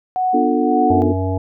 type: tone with tremolo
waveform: sine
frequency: 740 Hz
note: F#5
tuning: in tune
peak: -14 dBFS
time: 0.16-1.02 s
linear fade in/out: 0 ms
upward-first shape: sine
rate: 1.8 Hz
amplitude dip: 65%
type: chord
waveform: sine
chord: B half-diminished seventh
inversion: none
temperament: just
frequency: 246.9 / 296.3 / 355.6 / 444.5 Hz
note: B3 / D4 / F4 / A4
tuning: 0 / +15 / +31 / +18 cents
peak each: -19 / -18 / -22 / -21 dBFS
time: 0.33-1.13 s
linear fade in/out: 20 ms
type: harmonic tone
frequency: 94 Hz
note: F#2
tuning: 28 cents sharp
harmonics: 1 / 3 / 5 / 7 / 9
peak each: -19 / -24 / -26 / -27 / -29 dBFS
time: 0.9-1.38 s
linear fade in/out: 5 ms
effects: none